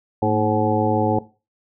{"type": "harmonic tone with a mistuned harmonic", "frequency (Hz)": 106.8, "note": "G#2", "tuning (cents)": 49, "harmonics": [1, 2, 3, 4, 5, 7, 8], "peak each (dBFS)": [-24, -24, -24, -24, -24, -24, -24], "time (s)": [0.22, 1.19], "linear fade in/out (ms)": 5, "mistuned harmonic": 2, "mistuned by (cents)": 82, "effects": ["noise-tail reverb RT60 0.3 s tail -17 dB re dry"]}